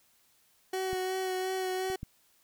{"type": "tone with vibrato", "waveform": "30% pulse", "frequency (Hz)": 374.1, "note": "F#4", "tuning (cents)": 19, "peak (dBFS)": -28, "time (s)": [0.73, 1.96], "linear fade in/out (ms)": 5, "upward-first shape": "sine", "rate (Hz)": 2.8, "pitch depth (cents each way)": 17}
{"type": "clicks", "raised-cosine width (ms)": 5, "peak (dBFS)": [-30, -35, -26], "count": 3, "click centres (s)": [0.931, 1.901, 2.031]}
{"effects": ["white hiss -67 dBFS RMS until 2.43 s"]}